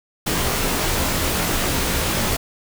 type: noise with comb filter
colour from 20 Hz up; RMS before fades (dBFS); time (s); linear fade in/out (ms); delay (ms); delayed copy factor
pink; -21; 0.26-2.37; 10; 20; -0.6
effects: none